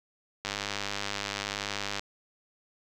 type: click train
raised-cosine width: 0.2 ms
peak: -14 dBFS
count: 157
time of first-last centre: 0.45-1.995 s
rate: 101 Hz
effects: none